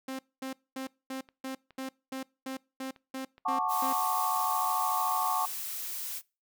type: tone bursts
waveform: sawtooth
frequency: 264.2 Hz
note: C4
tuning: 17 cents sharp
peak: -31 dBFS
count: 12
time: 0.08-3.93 s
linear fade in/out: 5 ms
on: 110 ms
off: 230 ms
type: click train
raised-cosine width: 0.3 ms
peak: -37 dBFS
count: 7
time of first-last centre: 0.87-3.38 s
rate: 2.39 Hz
type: chord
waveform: sine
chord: D major seventh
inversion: first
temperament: just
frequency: 734.2 / 881 / 1101.2 / 1174.7 Hz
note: F#5 / A5 / C#6 / D6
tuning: -14 / +2 / -12 / 0 cents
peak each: -33 / -32 / -31 / -35 dBFS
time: 3.45-5.46 s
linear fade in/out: 10 ms
type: noise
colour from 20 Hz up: blue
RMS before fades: -37 dBFS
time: 3.68-6.22 s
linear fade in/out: 50 ms
effects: noise-tail reverb RT60 0.3 s tail -24 dB re dry